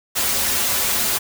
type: noise with comb filter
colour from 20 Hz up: white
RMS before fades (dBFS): -20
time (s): 0.15-1.19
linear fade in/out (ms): 20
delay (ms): 6.5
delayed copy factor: -0.65
effects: none